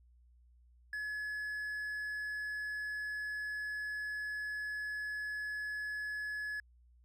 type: tone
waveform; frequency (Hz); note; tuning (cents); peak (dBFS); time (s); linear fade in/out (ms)
triangle; 1700; G#6; +40; -35; 0.93-6.6; 2
effects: added 60 Hz sine -61 dBFS peak until 7.04 s